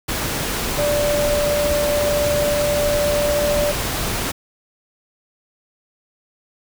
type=tone in noise; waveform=sine; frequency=586 Hz; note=D5; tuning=4 cents flat; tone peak=-17 dBFS; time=0.78-3.72 s; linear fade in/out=10 ms; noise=pink; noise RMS=-23 dBFS; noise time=0.08-4.32 s; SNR=+3 dB; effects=none